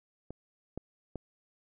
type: clicks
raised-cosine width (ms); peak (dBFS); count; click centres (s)
2; -28 / -24 / -24; 3; 0.306 / 0.776 / 1.157
effects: none